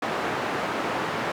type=band-pass noise; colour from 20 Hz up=white; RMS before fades=-28 dBFS; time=0.02-1.32 s; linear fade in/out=5 ms; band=160 to 1300 Hz; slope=12 dB/octave; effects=none